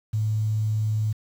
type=tone; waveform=sine; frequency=108.1 Hz; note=A2; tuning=30 cents flat; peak=-21 dBFS; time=0.13-1.13 s; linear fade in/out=10 ms; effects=8-bit